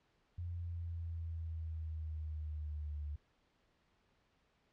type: exponential sweep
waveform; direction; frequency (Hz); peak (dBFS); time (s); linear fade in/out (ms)
sine; down; 87.31 to 73.42; -39; 0.38-3.16; 5
effects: pink hiss -75 dBFS RMS until 4.72 s + low-pass 4000 Hz 12 dB/octave